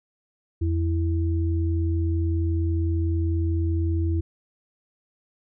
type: tone pair together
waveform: sine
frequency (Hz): 84.52 / 329.6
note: E2 / E4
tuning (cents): +44 / 0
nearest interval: 2 octaves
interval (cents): 2356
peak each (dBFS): -21 / -29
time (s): 0.61-4.21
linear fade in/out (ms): 10
effects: none